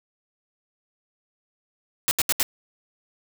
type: noise bursts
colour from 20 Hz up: white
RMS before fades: -21 dBFS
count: 4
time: 2.08-2.429 s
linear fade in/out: 0 ms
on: 31 ms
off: 75 ms
effects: none